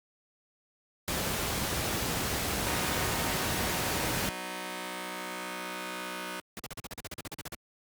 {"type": "noise", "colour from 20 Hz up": "pink", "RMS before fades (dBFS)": -31, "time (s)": [1.08, 4.29], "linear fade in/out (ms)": 0}
{"type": "chord", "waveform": "5% pulse", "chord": "B major", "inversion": "second", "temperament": "just", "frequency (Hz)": [185.21, 246.9, 308.7], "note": ["F#3", "B3", "D#4"], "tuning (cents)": [2, 0, -14], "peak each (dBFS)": [-28, -32, -28], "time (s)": [2.67, 6.4], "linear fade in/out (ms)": 0}
{"type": "noise bursts", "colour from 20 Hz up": "pink", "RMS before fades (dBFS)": -39, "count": 15, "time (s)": [6.57, 7.547], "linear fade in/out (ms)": 0, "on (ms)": 25, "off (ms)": 43}
{"effects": ["high-pass 60 Hz 12 dB/octave", "Opus 48 kbps"]}